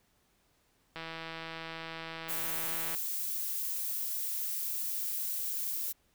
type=click train; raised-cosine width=0.3 ms; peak=-25 dBFS; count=325; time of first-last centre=0.96-2.948 s; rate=163 Hz
type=noise; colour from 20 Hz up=violet; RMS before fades=-35 dBFS; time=2.28-5.93 s; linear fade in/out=20 ms
effects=pink hiss -71 dBFS RMS until 6.14 s